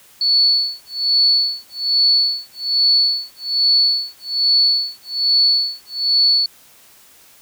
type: tone with tremolo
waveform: sine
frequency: 4435 Hz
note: C#8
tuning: in tune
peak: -10 dBFS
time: 0.21-6.46 s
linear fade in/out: 2 ms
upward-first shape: sine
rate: 1.2 Hz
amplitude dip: 100%
effects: white hiss -48 dBFS RMS until 7.41 s